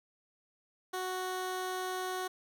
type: tone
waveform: 15% pulse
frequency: 370 Hz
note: F#4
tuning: in tune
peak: -28 dBFS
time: 0.93-2.28 s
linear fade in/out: 10 ms
effects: none

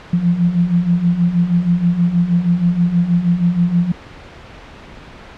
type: beating tone pair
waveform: sine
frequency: 169.8 / 176.1 Hz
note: F3 / F3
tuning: -48 / +15 cents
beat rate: 6.3 Hz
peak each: -18 / -13 dBFS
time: 0.13-3.92 s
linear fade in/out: 5 ms
effects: pink hiss -37 dBFS RMS until 5.37 s + low-pass 3000 Hz 12 dB/octave

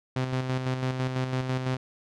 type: tone with tremolo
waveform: sawtooth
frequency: 129.2 Hz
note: C3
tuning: 21 cents flat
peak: -21 dBFS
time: 0.16-1.77 s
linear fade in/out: 5 ms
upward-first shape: square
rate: 6 Hz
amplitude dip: 45%
effects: low-pass 5000 Hz 12 dB/octave

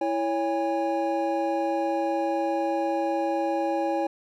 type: tone cluster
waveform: triangle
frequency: 330 / 558 / 815 Hz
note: E4 / C#5 / G#5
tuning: +2 / +11 / -33 cents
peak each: -26 dBFS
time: 0.01-4.07 s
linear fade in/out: 5 ms
effects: none

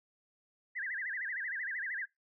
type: tone with vibrato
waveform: sine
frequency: 1793 Hz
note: A6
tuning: 32 cents sharp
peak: -35 dBFS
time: 0.75-2.06 s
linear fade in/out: 20 ms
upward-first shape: sine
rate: 13 Hz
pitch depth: 220 cents each way
effects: noise-tail reverb RT60 0.2 s tail -24 dB re dry

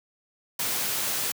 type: noise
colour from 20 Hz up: white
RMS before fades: -28 dBFS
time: 0.59-1.32 s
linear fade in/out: 5 ms
effects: high-pass 100 Hz 12 dB/octave

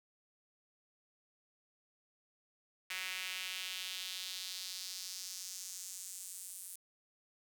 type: tone with high-pass filter sweep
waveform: sawtooth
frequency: 185.6 Hz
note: F#3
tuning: 6 cents sharp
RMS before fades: -44 dBFS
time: 2.9-6.76 s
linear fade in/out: 5 ms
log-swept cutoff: 2200 to 9600 Hz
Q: 2.1
effects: 10-bit

